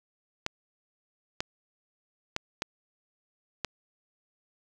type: clicks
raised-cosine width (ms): 0.2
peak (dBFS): -12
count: 5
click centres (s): 0.464 / 1.405 / 2.364 / 2.621 / 3.647
effects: none